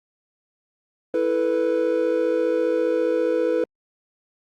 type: chord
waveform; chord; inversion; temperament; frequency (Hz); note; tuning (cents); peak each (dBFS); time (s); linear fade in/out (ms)
triangle; E suspended fourth; none; just; 329.6 / 439.5 / 494.4; E4 / A4 / B4; 0 / -2 / +2; -23 / -23 / -19; 1.14-3.64; 2
effects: Opus 32 kbps